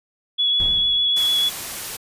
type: tone with vibrato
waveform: sine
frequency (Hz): 3384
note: G#7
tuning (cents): +32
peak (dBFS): -16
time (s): 0.38-1.5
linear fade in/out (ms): 20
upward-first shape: triangle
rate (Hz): 6.7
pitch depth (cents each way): 13
type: noise with exponential decay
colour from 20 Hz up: brown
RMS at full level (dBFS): -27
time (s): 0.6-1.34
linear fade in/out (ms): 0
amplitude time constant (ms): 160
type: noise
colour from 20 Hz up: white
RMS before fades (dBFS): -30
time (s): 1.16-1.97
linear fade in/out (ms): 10
effects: resampled to 32000 Hz